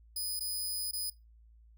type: tone with dropouts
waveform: 15% pulse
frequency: 4996 Hz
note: D#8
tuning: 6 cents sharp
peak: -27 dBFS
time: 0.16-1.1 s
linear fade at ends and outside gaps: 5 ms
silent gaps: 0.395-0.406 / 0.912-0.932 s
effects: noise-tail reverb RT60 0.2 s tail -18 dB re dry + added 56 Hz sine -56 dBFS peak until 1.77 s